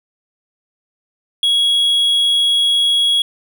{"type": "tone", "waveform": "triangle", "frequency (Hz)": 3326, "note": "G#7", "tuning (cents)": 2, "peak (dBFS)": -10, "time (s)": [1.43, 3.22], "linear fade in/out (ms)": 2, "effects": []}